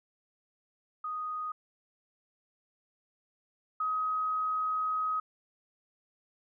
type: tone pair in turn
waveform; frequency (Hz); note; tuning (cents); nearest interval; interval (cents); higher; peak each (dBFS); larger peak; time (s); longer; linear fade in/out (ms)
sine; 1244.5 / 1263.3; D#6 / D#6; 0 / +26; unison; 26; second; -33 / -28; second; 1.04-1.52 / 3.8-5.2; second; 5
effects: none